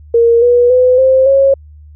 sine tone with pitch steps, 466.2 / 484.9 / 504.3 / 524.5 / 545.5 Hz, A#4 / B4 / B4 / C5 / C#5, 0 / -32 / +36 / +4 / -28 cents, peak -5 dBFS, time 0.14-1.54 s, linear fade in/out 5 ms, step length 280 ms, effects added 75 Hz sine -34 dBFS peak until 1.95 s

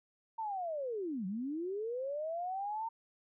sine linear two-way sweep, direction down then up, 918 to 178.8 to 918 Hz, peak -35 dBFS, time 0.38-2.89 s, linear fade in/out 10 ms, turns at 1.26 s, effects none

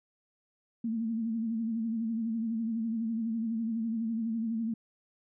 sine tone with vibrato, 226 Hz, A3, 47 cents sharp, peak -29 dBFS, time 0.84-4.74 s, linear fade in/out 5 ms, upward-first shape sine, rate 12 Hz, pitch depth 58 cents each way, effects none

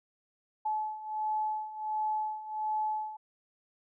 sine beating tone pair, 859 / 860.4 Hz, A5 / A5, -42 / -39 cents, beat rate 1.4 Hz, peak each -36 / -32 dBFS, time 0.65-3.17 s, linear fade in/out 10 ms, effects none

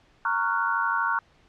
sine chord, Gb major seventh, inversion first, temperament just, 925 / 1110 / 1387.5 / 1480 Hz, Bb5 / Db6 / F6 / Gb6, -14 / +2 / -12 / 0 cents, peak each -28 dBFS, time 0.25-1.19 s, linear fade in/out 2 ms, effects pink hiss -60 dBFS RMS until 1.48 s + low-pass 4000 Hz 12 dB/octave

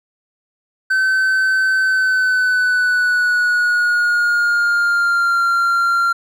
triangle tone with pitch glide, 1533 to 1381.6 Hz, G6 to F6, -39 to -19 cents, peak -11 dBFS, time 0.9-6.13 s, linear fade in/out 10 ms, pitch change -180 cents, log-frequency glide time 1.82-5.42 s, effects none

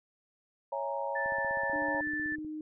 sine chord, A# half-diminished seventh, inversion first, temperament equal, 554.4 / 659.3 / 830.6 / 932.3 Hz, C#5 / E5 / G#5 / A#5, 0 / 0 / 0 / 0 cents, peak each -35 / -41 / -39 / -36 dBFS, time 0.72-2.01 s, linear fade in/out 5 ms
sine tone, 1760 Hz, A6, in tune, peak -32 dBFS, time 1.15-2.36 s, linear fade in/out 10 ms
click train, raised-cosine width 3 ms, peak -37 dBFS, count 20, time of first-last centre 1.26-2.447 s, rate 16 Hz
sine tone with pitch glide, 298.2 to 308 Hz, D4 to D#4, +27 to -17 cents, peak -36 dBFS, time 1.73-2.61 s, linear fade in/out 2 ms, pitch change +56 cents, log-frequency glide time 1.88-2.42 s
effects none

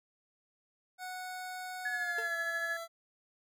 25% pulse tone with pitch glide, 737 to 668.1 Hz, F#5 to E5, -7 to +23 cents, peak -36 dBFS, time 0.98-2.88 s, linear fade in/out 50 ms, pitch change -170 cents, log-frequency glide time 1.89-2.35 s
sine tone with tremolo, 1700 Hz, G#6, 40 cents sharp, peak -31 dBFS, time 1.85-2.77 s, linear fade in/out 5 ms, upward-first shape sine, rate 13 Hz, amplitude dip 45%
40% pulse tone with exponential decay, 450 Hz, A4, 39 cents sharp, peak -36 dBFS, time 2.18-2.34 s, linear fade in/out 5 ms, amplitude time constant 33 ms
effects none

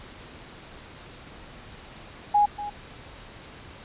sine tone with echo, 827 Hz, G#5, 8 cents flat, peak -16 dBFS, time 2.34-2.46 s, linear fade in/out 10 ms, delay 240 ms, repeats 1, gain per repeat -14 dB, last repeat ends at 2.7 s, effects pink hiss -45 dBFS RMS until 3.84 s + resampled to 8000 Hz

